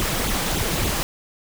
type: noise with flanger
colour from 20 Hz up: pink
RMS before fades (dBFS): -23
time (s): 0-1.03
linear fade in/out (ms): 0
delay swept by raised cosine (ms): 0.27 to 6.17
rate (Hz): 3.5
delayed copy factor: +0.8
effects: none